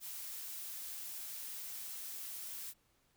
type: noise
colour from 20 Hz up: blue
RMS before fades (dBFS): -45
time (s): 0-2.74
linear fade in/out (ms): 50
effects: pink hiss -74 dBFS RMS until 3.16 s